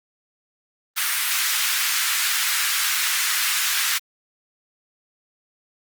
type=high-pass noise; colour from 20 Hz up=pink; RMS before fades=-22 dBFS; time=0.96-3.99 s; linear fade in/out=20 ms; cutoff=1400 Hz; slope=24 dB/octave; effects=Opus 32 kbps